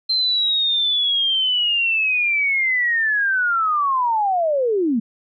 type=linear sweep; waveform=sine; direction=down; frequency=4138 to 210.9 Hz; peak=-16 dBFS; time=0.09-5 s; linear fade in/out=10 ms; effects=none